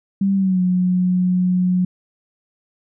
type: tone with pitch glide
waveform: sine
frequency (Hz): 195.9 to 181.73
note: G3 to F#3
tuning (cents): -1 to -31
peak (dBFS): -14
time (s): 0.21-1.85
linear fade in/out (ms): 5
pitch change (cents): -130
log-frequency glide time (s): 0.35-0.61
effects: none